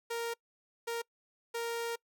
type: tone bursts at uneven times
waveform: sawtooth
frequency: 465.8 Hz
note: A#4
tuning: 1 cent flat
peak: -30 dBFS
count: 3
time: 0.1-0.34 / 0.87-1.02 / 1.54-1.96 s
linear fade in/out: 10 ms
effects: noise-tail reverb RT60 0.1 s tail -25 dB re dry